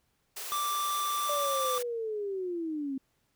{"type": "high-pass noise", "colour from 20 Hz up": "white", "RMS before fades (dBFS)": -39, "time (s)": [0.36, 1.83], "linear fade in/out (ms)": 10, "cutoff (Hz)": 350, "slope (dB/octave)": 96}
{"type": "tone", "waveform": "square", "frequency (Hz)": 1174.7, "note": "D6", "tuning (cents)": 0, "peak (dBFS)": -30, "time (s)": [0.52, 1.78], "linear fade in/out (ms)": 0}
{"type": "linear sweep", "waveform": "sine", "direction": "down", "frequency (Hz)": [592, 261.6], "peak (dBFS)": -31, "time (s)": [1.29, 2.98], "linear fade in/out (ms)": 5}
{"effects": ["pink hiss -74 dBFS RMS until 3.35 s"]}